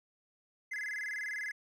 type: tone with vibrato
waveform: triangle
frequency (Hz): 1864.7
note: A#6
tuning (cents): 0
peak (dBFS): -34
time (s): 0.71-1.52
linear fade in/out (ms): 10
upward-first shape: square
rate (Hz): 20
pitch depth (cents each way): 170
effects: none